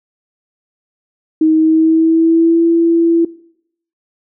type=tone with pitch glide; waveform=sine; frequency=315.6 to 334.4 Hz; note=D#4 to E4; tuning=+25 to +25 cents; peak=-7 dBFS; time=1.41-3.25 s; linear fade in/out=5 ms; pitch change=+100 cents; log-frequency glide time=1.54-2.64 s; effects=noise-tail reverb RT60 0.7 s tail -21 dB re dry